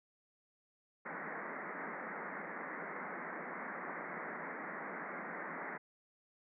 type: band-pass noise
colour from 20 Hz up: white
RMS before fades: -44 dBFS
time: 1.05-5.78 s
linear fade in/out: 10 ms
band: 160 to 2100 Hz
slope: 96 dB/octave
effects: none